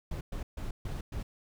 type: noise bursts at uneven times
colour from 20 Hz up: brown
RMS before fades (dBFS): -36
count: 5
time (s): 0.11-0.21 / 0.32-0.43 / 0.57-0.71 / 0.85-1.01 / 1.12-1.23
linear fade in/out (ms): 5
effects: none